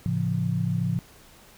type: chord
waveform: sine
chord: A augmented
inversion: none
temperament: just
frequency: 110 / 137.5 / 171.88 Hz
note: A2 / C#3 / E#3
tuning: 0 / -14 / -27 cents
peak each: -28 / -28 / -26 dBFS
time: 0.06-0.99 s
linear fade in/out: 0 ms
effects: pink hiss -52 dBFS RMS until 1.57 s